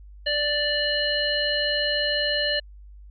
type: harmonic tone with a mistuned harmonic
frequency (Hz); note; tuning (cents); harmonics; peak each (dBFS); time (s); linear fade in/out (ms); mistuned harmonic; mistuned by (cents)
587.3; D5; 0; 1 / 3 / 5 / 7; -27 / -27 / -27 / -27; 0.26-2.6; 10; 7; +21
effects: added 50 Hz sine -42 dBFS peak until 3.1 s